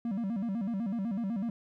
triangle tone with vibrato, 212.4 Hz, G#3, 39 cents sharp, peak -28 dBFS, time 0.05-1.5 s, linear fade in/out 2 ms, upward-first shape square, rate 8 Hz, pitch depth 170 cents each way, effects none

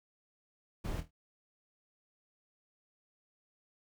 brown noise with echo, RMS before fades -37 dBFS, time 0.84-1.01 s, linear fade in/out 10 ms, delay 25 ms, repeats 4, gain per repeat -9 dB, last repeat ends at 1.11 s, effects none

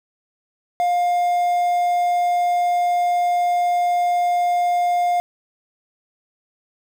triangle tone with quantisation, 706 Hz, F5, 19 cents sharp, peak -14 dBFS, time 0.8-5.2 s, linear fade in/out 0 ms, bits 7, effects none

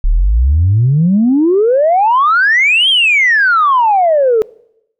sine exponential two-way sweep, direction up then down, 34 to 3278 to 423.1 Hz, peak -6 dBFS, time 0.04-4.42 s, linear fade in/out 0 ms, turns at 2.89 s, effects noise-tail reverb RT60 0.8 s tail -24 dB re dry + tanh soft clip ceiling -3 dBFS

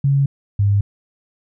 sine tone pair in turn, 139 / 100.84 Hz, C#3 / G2, +5 / +49 cents, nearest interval tritone, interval 556 cents, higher first, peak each -12 dBFS, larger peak neither, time 0.04-0.26 / 0.59-0.81 s, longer neither, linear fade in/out 5 ms, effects none

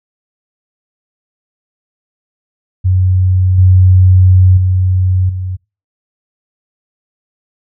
sine tone with level steps, 92.5 Hz, F#2, in tune, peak -7 / -3 / -8 / -16 dBFS, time 2.84-5.57 s, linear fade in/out 20 ms, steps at 3.58 / 4.57 / 5.29 s, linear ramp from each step 5 ms, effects noise-tail reverb RT60 0.3 s tail -26 dB re dry

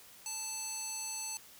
square tone with band-pass filter, 880 Hz, A5, in tune, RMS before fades -40 dBFS, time 0.26-1.37 s, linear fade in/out 0 ms, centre 7400 Hz, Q 2.6, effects white hiss -56 dBFS RMS until 1.59 s

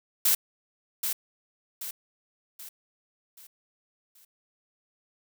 blue noise with echo, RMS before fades -22 dBFS, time 0.25-0.35 s, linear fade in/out 5 ms, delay 780 ms, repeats 5, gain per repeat -7 dB, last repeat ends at 4.25 s, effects none

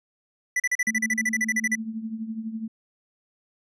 square tone bursts, 1980 Hz, B6, 4 cents sharp, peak -21 dBFS, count 16, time 0.56-1.754 s, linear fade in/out 5 ms, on 39 ms, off 38 ms
sine tone with tremolo, 222.2 Hz, A3, 17 cents sharp, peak -26 dBFS, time 0.87-2.68 s, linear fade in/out 5 ms, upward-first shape triangle, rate 12 Hz, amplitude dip 75%
effects low-pass 10000 Hz 12 dB/octave

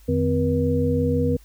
sine tone cluster, 87.7 / 153.8 / 255.9 / 479.8 Hz, F2 / D#3 / C4 / A#4, +8 / -20 / -38 / +50 cents, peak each -24 / -25 / -23 / -23 dBFS, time 0.08-1.37 s, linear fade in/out 10 ms, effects added 50 Hz sine -47 dBFS peak until 1.44 s + white hiss -57 dBFS RMS until 1.44 s

